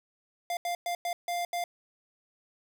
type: tone bursts at uneven times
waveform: square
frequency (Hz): 698.5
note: F5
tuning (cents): 0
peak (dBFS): -30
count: 6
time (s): 0.5-0.57 / 0.65-0.75 / 0.86-0.95 / 1.05-1.13 / 1.28-1.45 / 1.53-1.64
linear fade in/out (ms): 2
effects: 10-bit